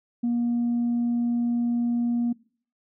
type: tone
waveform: sine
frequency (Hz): 238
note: A#3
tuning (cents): +36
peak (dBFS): -20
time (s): 0.23-2.33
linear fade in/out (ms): 10
effects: noise-tail reverb RT60 0.5 s tail -23 dB re dry + tanh soft clip ceiling -19 dBFS